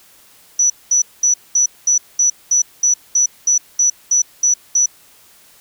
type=tone bursts; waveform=sine; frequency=5920 Hz; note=F#8; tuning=in tune; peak=-10 dBFS; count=14; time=0.59-4.86 s; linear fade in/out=5 ms; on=110 ms; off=210 ms; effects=white hiss -48 dBFS RMS until 5.6 s